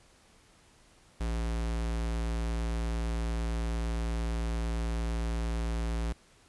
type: tone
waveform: square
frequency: 56.8 Hz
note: A#1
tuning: 44 cents flat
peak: -30 dBFS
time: 1.2-6.13 s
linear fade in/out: 10 ms
effects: pink hiss -61 dBFS RMS until 6.48 s + resampled to 24000 Hz